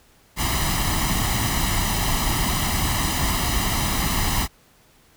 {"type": "noise with comb filter", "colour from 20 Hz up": "pink", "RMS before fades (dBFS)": -22, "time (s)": [0.36, 4.48], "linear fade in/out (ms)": 50, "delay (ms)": 1, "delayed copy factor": 0.7, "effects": ["pink hiss -56 dBFS RMS until 5.16 s"]}